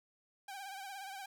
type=tone with vibrato; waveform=sawtooth; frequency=784 Hz; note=G5; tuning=in tune; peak=-40 dBFS; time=0.48-1.26 s; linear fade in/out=5 ms; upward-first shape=triangle; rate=17 Hz; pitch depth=73 cents each way; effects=none